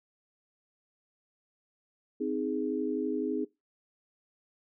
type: chord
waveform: sine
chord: Ab major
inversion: first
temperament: just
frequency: 259.6 / 311.5 / 415.3 Hz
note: C4 / Eb4 / Ab4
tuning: -13 / +2 / 0 cents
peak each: -33 dBFS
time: 2.2-3.45 s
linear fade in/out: 10 ms
effects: noise-tail reverb RT60 0.2 s tail -21 dB re dry